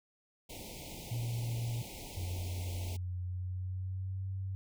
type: band-stop noise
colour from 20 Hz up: pink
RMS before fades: -46 dBFS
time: 0.49-2.97 s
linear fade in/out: 10 ms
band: 920 to 2100 Hz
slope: 96 dB/octave
type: tone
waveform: sine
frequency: 117.4 Hz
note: A#2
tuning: 13 cents sharp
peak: -33 dBFS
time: 1.11-1.82 s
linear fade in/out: 5 ms
type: tone with pitch glide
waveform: sine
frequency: 90.2 to 95.56 Hz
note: F#2 to G2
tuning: -44 to -44 cents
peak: -35 dBFS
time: 2.17-4.55 s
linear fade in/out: 0 ms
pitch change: +100 cents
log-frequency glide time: 3.22-4.27 s
effects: none